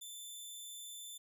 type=tone; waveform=15% pulse; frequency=3534 Hz; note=A7; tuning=7 cents sharp; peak=-39 dBFS; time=0.01-1.18 s; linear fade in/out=10 ms; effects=none